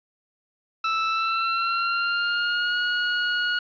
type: tone with pitch glide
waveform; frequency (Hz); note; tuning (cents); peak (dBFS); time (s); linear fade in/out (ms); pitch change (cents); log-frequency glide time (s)
sawtooth; 1318.5 to 1446.2; E6 to F#6; 0 to -40; -18; 0.84-3.59; 5; +160; 1.08-2.78
effects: resampled to 11025 Hz + 8-bit